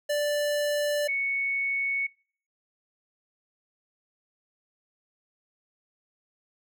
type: tone pair in turn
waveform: square / sine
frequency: 587.3 / 2217 Hz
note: D5 / C#7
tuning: 0 / 0 cents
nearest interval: octave + major seventh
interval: 2300 cents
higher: second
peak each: -25 dBFS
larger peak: neither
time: 0.09-1.08 / 1.08-2.07 s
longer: neither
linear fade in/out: 10 ms
effects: noise-tail reverb RT60 0.5 s tail -26 dB re dry